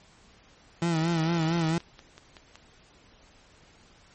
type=tone with vibrato; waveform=30% pulse; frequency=164.81 Hz; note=E3; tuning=in tune; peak=-21 dBFS; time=0.82-1.78 s; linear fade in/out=2 ms; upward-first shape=sine; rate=4.4 Hz; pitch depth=70 cents each way
type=click train; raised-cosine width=0.2 ms; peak=-28 dBFS; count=8; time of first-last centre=1.24-2.556 s; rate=5.32 Hz
effects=pink hiss -57 dBFS RMS until 4.14 s + MP3 32 kbps